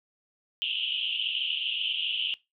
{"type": "band-pass noise", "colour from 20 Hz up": "pink", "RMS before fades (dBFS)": -30, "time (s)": [0.62, 2.34], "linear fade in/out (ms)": 0, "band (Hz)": [2800, 3200], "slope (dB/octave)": 96, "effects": ["noise-tail reverb RT60 0.2 s tail -20 dB re dry"]}